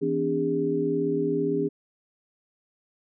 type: tone cluster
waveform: sine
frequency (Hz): 163.6 / 252.5 / 290.2 / 405.3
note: E3 / B3 / D4 / G#4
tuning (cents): -13 / +39 / -21 / -42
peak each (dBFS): -32 / -31 / -28 / -25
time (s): 0.01-1.69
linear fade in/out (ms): 20
effects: none